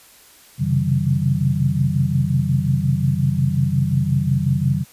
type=tone cluster; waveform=sine; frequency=89.9 / 131.1 / 136.7 / 157 / 189.4 Hz; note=F#2 / C3 / C#3 / D#3 / F#3; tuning=-49 / +4 / -24 / +16 / +41 cents; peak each=-27 / -22 / -19 / -23 / -23 dBFS; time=0.58-4.85 s; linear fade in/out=50 ms; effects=white hiss -48 dBFS RMS until 4.92 s + resampled to 32000 Hz